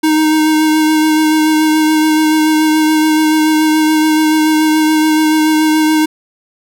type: tone with vibrato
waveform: square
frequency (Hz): 311.1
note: D#4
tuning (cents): 0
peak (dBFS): -9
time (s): 0.03-6.06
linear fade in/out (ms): 10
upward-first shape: sine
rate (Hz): 7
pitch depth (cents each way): 16
effects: none